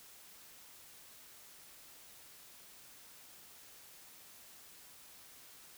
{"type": "silence", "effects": ["white hiss -57 dBFS RMS until 5.77 s"]}